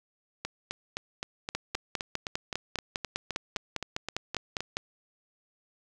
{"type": "two click trains", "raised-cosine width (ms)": 0.2, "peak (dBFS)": [-16, -13], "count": [17, 17], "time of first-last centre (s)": [[0.45, 4.606], [1.55, 4.769]], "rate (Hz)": [3.85, 4.97], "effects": []}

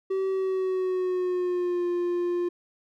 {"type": "tone with pitch glide", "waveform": "triangle", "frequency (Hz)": [383, 351.2], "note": ["G4", "F4"], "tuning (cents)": [-40, 10], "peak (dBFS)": -22, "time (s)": [0.1, 2.49], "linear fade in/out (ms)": 10, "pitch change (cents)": -150, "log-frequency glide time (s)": [0.29, 1.87], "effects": []}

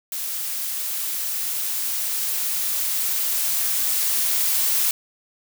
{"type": "noise with level ramp", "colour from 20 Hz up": "blue", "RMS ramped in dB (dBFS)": [-28, -20], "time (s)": [0.12, 4.91], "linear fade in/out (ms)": 2, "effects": []}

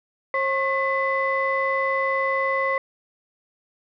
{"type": "tone cluster", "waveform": "sine", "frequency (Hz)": [538, 1085, 2009], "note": ["C5", "C#6", "B6"], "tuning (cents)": [48, -37, 29], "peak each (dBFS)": -24, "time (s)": [0.34, 2.78], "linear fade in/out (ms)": 2, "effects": ["tanh soft clip ceiling -12 dBFS"]}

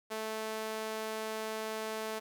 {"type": "tone with high-pass filter", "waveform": "sawtooth", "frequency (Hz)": 218.9, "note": "A3", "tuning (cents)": -9, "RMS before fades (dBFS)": -38, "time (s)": [0.1, 2.2], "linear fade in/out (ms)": 20, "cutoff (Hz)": 470, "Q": 1.1, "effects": []}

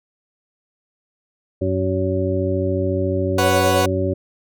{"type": "harmonic tone", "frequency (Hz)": 94, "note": "F#2", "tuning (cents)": 28, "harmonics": [1, 2, 3, 4, 6], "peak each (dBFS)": [-22, -28, -25, -23, -24], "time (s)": [1.61, 4.14], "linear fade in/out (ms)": 10}
{"type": "chord", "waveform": "30% pulse", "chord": "B suspended second", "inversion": "none", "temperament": "equal", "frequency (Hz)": [493.9, 554.4, 740], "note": ["B4", "C#5", "F#5"], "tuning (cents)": [0, 0, 0], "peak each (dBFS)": -18, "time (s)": [3.38, 3.86], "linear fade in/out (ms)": 5}
{"effects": []}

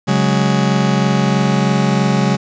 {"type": "chord", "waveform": "40% pulse", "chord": "C# suspended fourth", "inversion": "none", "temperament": "just", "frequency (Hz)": [138.59, 184.79, 207.9], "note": ["C#3", "F#3", "G#3"], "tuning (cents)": [0, -2, 2], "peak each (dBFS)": -16, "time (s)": [0.07, 2.37], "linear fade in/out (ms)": 20, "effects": ["resampled to 16000 Hz", "7-bit"]}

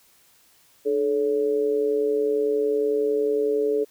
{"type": "tone with amplitude modulation", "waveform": "sine", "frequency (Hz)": 431.2, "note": "A4", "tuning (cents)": -35, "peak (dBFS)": -16, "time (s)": [0.85, 3.85], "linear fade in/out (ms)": 20, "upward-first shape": "sine", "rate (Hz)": 131, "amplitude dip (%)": 75, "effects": ["white hiss -58 dBFS RMS until 3.9 s"]}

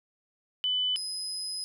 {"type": "tone pair in turn", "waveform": ["sine", "35% pulse"], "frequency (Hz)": [3000, 5045], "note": ["F#7", "D#8"], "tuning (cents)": [23, 23], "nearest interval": "major sixth", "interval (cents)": 900, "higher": "second", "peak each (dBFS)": [-25, -30], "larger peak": "first", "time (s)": [[0.64, 0.96], [0.96, 1.64]], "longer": "second", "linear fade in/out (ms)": 0, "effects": []}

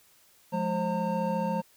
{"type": "tone cluster", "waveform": "triangle", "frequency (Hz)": [176, 210.4, 530, 913], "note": ["F3", "G#3", "C5", "A#5"], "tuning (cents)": [14, 23, 22, -36], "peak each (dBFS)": -30, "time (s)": [0.52, 1.62], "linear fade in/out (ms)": 20, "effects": ["white hiss -61 dBFS RMS until 1.76 s"]}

